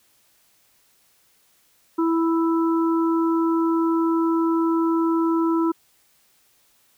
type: harmonic tone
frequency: 329.6 Hz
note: E4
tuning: in tune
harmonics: 1 / 3 / 4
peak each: -18 / -28 / -30 dBFS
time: 1.98-5.72 s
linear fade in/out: 10 ms
effects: white hiss -61 dBFS RMS until 6.97 s